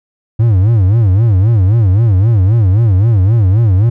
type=tone with vibrato; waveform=triangle; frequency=103.83 Hz; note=G#2; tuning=in tune; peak=-4 dBFS; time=0.39-3.9 s; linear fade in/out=10 ms; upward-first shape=sine; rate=3.8 Hz; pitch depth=230 cents each way; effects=none